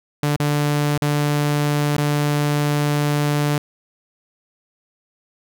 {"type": "tone with dropouts", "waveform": "sawtooth", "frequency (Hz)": 146.83, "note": "D3", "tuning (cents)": 0, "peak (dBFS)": -13, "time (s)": [0.23, 3.58], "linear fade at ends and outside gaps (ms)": 2, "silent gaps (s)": [[0.363, 0.399], [0.977, 1.02], [1.967, 1.981]], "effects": []}